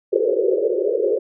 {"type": "band-pass noise", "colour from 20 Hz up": "white", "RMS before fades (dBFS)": -19, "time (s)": [0.12, 1.19], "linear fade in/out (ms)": 10, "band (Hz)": [360, 540], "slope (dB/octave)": 96, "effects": []}